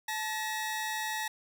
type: tone pair together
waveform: sawtooth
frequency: 870.1 / 1900 Hz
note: A5 / A#6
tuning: -20 / +33 cents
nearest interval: octave + major second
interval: 1353 cents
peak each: -31 / -32 dBFS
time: 0.08-1.28 s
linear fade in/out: 5 ms
effects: none